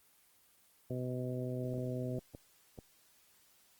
harmonic tone, 126.2 Hz, B2, 38 cents sharp, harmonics 1 / 2 / 3 / 4 / 5, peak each -38 / -41 / -43 / -44 / -45 dBFS, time 0.9-2.19 s, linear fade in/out 5 ms
clicks, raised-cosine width 2 ms, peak -33 dBFS, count 5, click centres 1.739 / 1.781 / 2.19 / 2.349 / 2.788 s
effects white hiss -67 dBFS RMS until 3.79 s + Opus 24 kbps

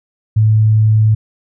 sine tone, 108.7 Hz, A2, 21 cents flat, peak -7 dBFS, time 0.36-1.15 s, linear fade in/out 10 ms, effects none

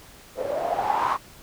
blue noise with low-pass filter sweep, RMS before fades -25 dBFS, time 0.35-1.18 s, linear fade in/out 50 ms, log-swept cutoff 500 to 1100 Hz, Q 9.3, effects pink hiss -48 dBFS RMS until 1.42 s

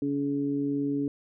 harmonic tone, 141.6 Hz, C#3, 37 cents sharp, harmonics 1 / 2 / 3, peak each -37 / -26 / -35 dBFS, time 0.02-1.08 s, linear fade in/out 2 ms, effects none

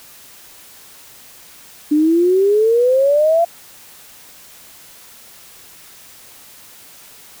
sine exponential sweep, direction up, 293.7 to 690 Hz, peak -10 dBFS, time 1.91-3.45 s, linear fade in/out 10 ms, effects white hiss -42 dBFS RMS until 7.4 s

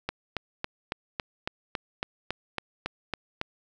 click train, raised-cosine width 0.3 ms, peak -13 dBFS, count 13, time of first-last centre 0.09-3.414 s, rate 3.61 Hz, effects none

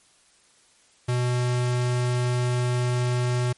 square tone, 123.47 Hz, B2, in tune, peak -22 dBFS, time 1.08-3.53 s, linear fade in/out 10 ms, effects white hiss -59 dBFS RMS until 3.57 s + MP3 48 kbps

